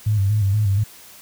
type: tone with vibrato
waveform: sine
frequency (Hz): 102.3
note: G#2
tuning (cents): -26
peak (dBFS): -15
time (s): 0.06-0.84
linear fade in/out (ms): 10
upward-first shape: square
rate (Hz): 4.2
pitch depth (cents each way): 71
effects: white hiss -44 dBFS RMS until 1.21 s